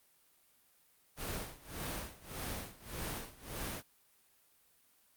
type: noise with tremolo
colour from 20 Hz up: pink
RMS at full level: -39 dBFS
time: 1.16-3.83 s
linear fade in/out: 50 ms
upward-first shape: sine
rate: 1.7 Hz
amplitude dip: 90%
effects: white hiss -69 dBFS RMS until 5.16 s + Opus 32 kbps